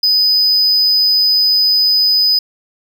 triangle tone, 4997 Hz, D#8, 7 cents sharp, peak -8 dBFS, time 0.03-2.39 s, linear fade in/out 5 ms, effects none

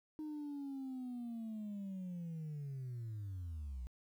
sine linear sweep, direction down, 310 to 58.27 Hz, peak -39 dBFS, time 0.19-3.87 s, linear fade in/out 0 ms, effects tanh soft clip ceiling -40 dBFS + 12-bit

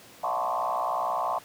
sine tone with frequency modulation, 880 Hz, A5, in tune, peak -25 dBFS, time 0.23-1.39 s, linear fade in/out 10 ms, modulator 61.4 Hz, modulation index 4.1, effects pink hiss -50 dBFS RMS until 1.44 s + high-pass 150 Hz 12 dB/octave

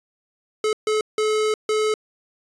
square tone bursts at uneven times, 430.3 Hz, A4, 39 cents flat, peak -19 dBFS, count 4, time 0.64-0.73 / 0.87-1.01 / 1.18-1.54 / 1.69-1.94 s, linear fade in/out 2 ms, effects resampled to 22050 Hz

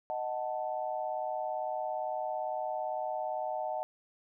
sine chord, D# diminished, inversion none, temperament equal, 622.3 / 740 / 880 Hz, D#5 / F#5 / A5, 0 / 0 / 0 cents, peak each -36 / -36 / -38 dBFS, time 0.1-3.83 s, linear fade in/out 0 ms, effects none

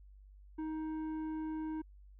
sine tone with tanh clipping, 313.5 Hz, D#4, 13 cents sharp, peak -38 dBFS, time 0.58-1.82 s, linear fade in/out 10 ms, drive 9 dB, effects added 49 Hz sine -54 dBFS peak until 2.19 s

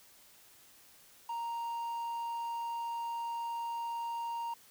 triangle tone, 932.3 Hz, A#5, in tune, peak -33 dBFS, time 1.29-4.54 s, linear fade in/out 5 ms, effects white hiss -60 dBFS RMS until 4.7 s

